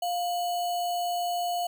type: tone with sample-and-hold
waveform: sine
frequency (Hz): 703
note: F5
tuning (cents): +11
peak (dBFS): -26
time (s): 0.02-1.67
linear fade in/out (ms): 5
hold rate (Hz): 3675
effects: none